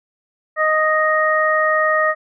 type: harmonic tone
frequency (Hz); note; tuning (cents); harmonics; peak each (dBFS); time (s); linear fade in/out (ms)
622.3; D#5; 0; 1 / 2 / 3; -18 / -18 / -18; 0.56-2.15; 50
effects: none